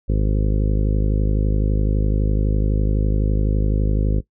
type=harmonic tone; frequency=51.91 Hz; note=G#1; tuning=in tune; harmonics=1 / 2 / 3 / 4 / 5 / 6 / 7 / 8 / 9 / 10; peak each=-17 / -23 / -27 / -29 / -31 / -33 / -34 / -35 / -36 / -37 dBFS; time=0.08-4.21 s; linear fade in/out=20 ms; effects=noise-tail reverb RT60 0.1 s tail -18 dB re dry